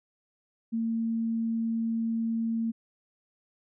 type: tone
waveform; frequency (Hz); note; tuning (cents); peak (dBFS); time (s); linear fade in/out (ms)
sine; 227.3; A#3; -43; -26; 0.72-2.72; 20
effects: none